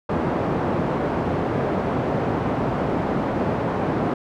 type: band-pass noise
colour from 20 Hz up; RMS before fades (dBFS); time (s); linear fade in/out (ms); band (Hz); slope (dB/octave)
pink; -23; 0.09-4.14; 5; 130 to 910; 12
effects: none